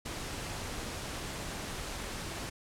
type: noise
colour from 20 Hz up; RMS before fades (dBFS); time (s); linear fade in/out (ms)
pink; -39; 0.05-2.5; 10
effects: low-pass 10000 Hz 12 dB/octave